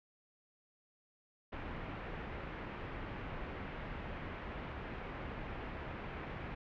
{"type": "low-pass noise", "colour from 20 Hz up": "pink", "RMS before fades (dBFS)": -44, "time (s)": [1.52, 6.55], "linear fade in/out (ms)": 10, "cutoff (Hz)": 2500, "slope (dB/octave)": 24, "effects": []}